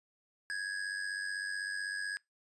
square tone with amplitude modulation, 1661.2 Hz, G#6, in tune, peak -33 dBFS, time 0.5-2.17 s, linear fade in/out 0 ms, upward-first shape sine, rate 95.9 Hz, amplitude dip 65%, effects noise-tail reverb RT60 0.2 s tail -25 dB re dry + resampled to 24000 Hz

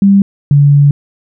sine tone pair in turn, 197.9 / 143.21 Hz, G3 / D3, +17 / -43 cents, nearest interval tritone, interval 560 cents, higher first, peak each -3 dBFS, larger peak neither, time 0.02-0.22 / 0.51-0.91 s, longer second, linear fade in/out 2 ms, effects none

